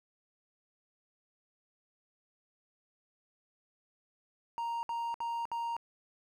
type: tone bursts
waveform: triangle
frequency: 932.3 Hz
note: A#5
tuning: in tune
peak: -31 dBFS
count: 4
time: 4.58-5.766 s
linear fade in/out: 0 ms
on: 250 ms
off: 62 ms
effects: none